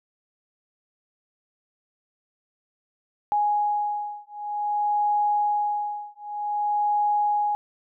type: beating tone pair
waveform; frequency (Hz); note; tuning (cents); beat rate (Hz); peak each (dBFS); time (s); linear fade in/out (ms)
sine; 830.6 / 831.13; G#5 / G#5; 0 / +1; 0.53; -25; 3.32-7.55; 0
effects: none